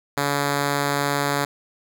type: tone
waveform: 5% pulse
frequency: 142.5 Hz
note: C#3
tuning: 48 cents sharp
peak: -9 dBFS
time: 0.17-1.45 s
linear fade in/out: 5 ms
effects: none